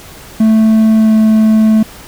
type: tone with pitch glide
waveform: triangle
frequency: 220 to 218.4 Hz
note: A3 to A3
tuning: 0 to -13 cents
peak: -3 dBFS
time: 0.4-1.83 s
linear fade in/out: 5 ms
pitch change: -13 cents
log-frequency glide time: 0.96-1.15 s
effects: pink hiss -34 dBFS RMS until 2.07 s